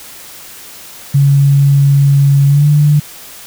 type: tone with pitch glide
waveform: sine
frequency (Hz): 140 to 147.81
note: C#3 to D3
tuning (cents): +18 to +11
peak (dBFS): -5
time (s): 1.14-3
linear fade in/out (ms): 10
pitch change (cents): +93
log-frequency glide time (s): 2.47-2.67
effects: white hiss -33 dBFS RMS until 3.46 s